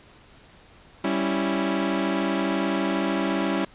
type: chord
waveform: sawtooth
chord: C# diminished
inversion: second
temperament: equal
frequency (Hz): 196 / 277.2 / 329.6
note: G3 / C#4 / E4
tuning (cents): 0 / 0 / 0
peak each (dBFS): -23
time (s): 1.04-3.65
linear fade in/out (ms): 5
effects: pink hiss -52 dBFS RMS until 3.74 s + resampled to 8000 Hz